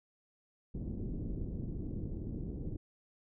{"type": "low-pass noise", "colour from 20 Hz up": "pink", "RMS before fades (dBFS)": -39, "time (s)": [0.74, 2.77], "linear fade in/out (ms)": 10, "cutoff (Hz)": 350, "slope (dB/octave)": 24, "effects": []}